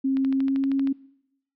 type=tone with pitch glide; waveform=sine; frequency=268.2 to 272.4 Hz; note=C4 to C#4; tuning=+43 to -30 cents; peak=-20 dBFS; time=0.04-0.93 s; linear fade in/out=10 ms; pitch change=+27 cents; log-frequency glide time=0.32-0.7 s
type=click train; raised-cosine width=0.3 ms; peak=-24 dBFS; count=10; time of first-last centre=0.17-0.873 s; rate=12.8 Hz
effects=noise-tail reverb RT60 0.8 s tail -22 dB re dry